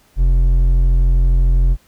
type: tone with hard clipping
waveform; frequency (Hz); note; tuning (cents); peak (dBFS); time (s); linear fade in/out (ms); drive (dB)
triangle; 43.65; F1; 0; -11; 0.16-1.77; 50; 9
effects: pink hiss -54 dBFS RMS until 1.87 s